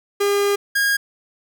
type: tone pair in turn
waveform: 45% pulse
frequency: 404.2 / 1631.3 Hz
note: G#4 / G#6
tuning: -47 / -31 cents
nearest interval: 2 octaves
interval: 2416 cents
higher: second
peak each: -16 dBFS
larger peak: neither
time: 0.2-0.56 / 0.75-0.97 s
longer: first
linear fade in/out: 10 ms
effects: 8-bit